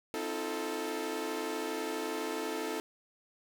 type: chord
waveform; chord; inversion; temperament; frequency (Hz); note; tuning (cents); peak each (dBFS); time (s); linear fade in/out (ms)
sawtooth; F dominant seventh; second; equal with one note detuned; 261.6 / 316.9 / 349.2 / 440; C4 / Eb4 / F4 / A4; 0 / +32 / 0 / 0; -39 / -35 / -38 / -33; 0.14-2.8; 0
effects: none